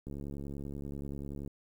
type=click train; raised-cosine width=3 ms; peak=-29 dBFS; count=100; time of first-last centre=0.07-1.476 s; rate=70.4 Hz; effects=10-bit